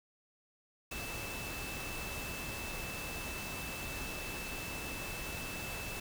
sine tone in noise, 2637 Hz, E7, in tune, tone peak -44 dBFS, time 0.91-6 s, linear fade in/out 5 ms, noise pink, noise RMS -42 dBFS, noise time 0.91-6 s, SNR -5 dB, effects none

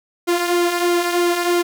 sawtooth tone with flanger, 349.2 Hz, F4, in tune, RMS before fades -18 dBFS, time 0.27-1.63 s, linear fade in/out 20 ms, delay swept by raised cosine 1.1 to 3.2 ms, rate 3.1 Hz, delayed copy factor -0.5, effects none

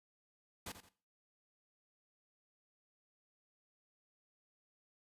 pink noise with echo, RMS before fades -45 dBFS, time 0.66-0.72 s, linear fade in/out 5 ms, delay 85 ms, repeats 2, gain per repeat -10 dB, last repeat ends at 0.89 s, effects noise-tail reverb RT60 0.4 s tail -17 dB re dry + resampled to 32000 Hz

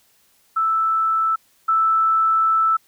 sine tone pair in turn, 1318.5 / 1318.5 Hz, E6 / E6, 0 / 0 cents, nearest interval unison, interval 0 cents, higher neither, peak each -16 / -14 dBFS, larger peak second, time 0.56-1.36 / 1.68-2.77 s, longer second, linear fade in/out 10 ms, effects white hiss -59 dBFS RMS until 2.87 s

